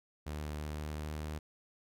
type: tone with pitch glide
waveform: sawtooth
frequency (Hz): 75.3 to 76.4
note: D2 to D#2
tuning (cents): +44 to -31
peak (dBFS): -34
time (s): 0.26-1.39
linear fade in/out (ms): 10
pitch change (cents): +25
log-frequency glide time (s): 0.57-1.2
effects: none